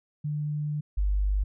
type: tone pair in turn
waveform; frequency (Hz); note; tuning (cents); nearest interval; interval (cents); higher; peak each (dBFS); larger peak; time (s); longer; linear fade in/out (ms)
sine; 149.1 / 49.62; D3 / G1; +27 / +22; octave + perfect fifth; 1905; first; -27 / -22; second; 0.24-0.81 / 0.97-1.44; first; 10
effects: none